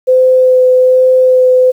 sine tone with vibrato, 511 Hz, C5, 41 cents flat, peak -4 dBFS, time 0.07-1.72 s, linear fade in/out 20 ms, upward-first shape sine, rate 1.2 Hz, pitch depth 10 cents each way, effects 7-bit

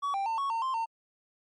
triangle tone with pitch steps, 1131 / 788 / 901 / 1108 / 911 / 1050 / 909 Hz, C#6 / G5 / A5 / C#6 / A#5 / C6 / A#5, +34 / +9 / +41 / -1 / -40 / +6 / -44 cents, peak -26 dBFS, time 0.02-0.86 s, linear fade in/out 20 ms, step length 120 ms, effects MP3 48 kbps

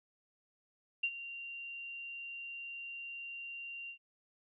sine tone with ADSR envelope, 2769 Hz, F7, 15 cents flat, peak -28 dBFS, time 1.03-3.98 s, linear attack 8 ms, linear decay 59 ms, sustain -14 dB, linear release 88 ms, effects none

